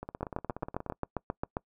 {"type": "two click trains", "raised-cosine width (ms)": 1, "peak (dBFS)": [-17, -24], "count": [11, 16], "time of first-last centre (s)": [[0.23, 1.569], [0.03, 0.923]], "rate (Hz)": [7.47, 16.8], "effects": ["noise-tail reverb RT60 0.1 s tail -25 dB re dry"]}